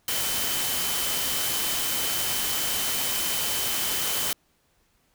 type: tone in noise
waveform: sine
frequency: 3058 Hz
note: G7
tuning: 44 cents flat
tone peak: -34 dBFS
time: 0.08-4.33 s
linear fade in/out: 2 ms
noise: white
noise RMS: -27 dBFS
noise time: 0.08-4.33 s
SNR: -10 dB
effects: pink hiss -67 dBFS RMS until 5.14 s